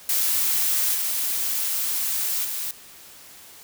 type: noise with level steps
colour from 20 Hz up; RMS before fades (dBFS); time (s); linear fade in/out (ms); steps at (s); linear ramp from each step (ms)
blue; -22 / -25 / -29; 0.09-2.71; 2; 0.94 / 2.44; 10
effects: white hiss -46 dBFS RMS until 3.63 s